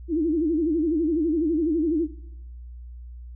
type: tone with vibrato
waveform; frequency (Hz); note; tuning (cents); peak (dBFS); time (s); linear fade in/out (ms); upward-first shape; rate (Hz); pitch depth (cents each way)
sine; 319.9; D#4; +48; -20; 0.08-2.08; 50; sine; 12; 140
effects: noise-tail reverb RT60 0.9 s tail -19 dB re dry + added 60 Hz sine -37 dBFS peak until 3.35 s